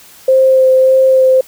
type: tone with vibrato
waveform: sine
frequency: 523.3 Hz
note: C5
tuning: in tune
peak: -5 dBFS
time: 0.28-1.41 s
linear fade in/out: 5 ms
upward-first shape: sine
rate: 1.7 Hz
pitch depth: 11 cents each way
effects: white hiss -40 dBFS RMS until 1.47 s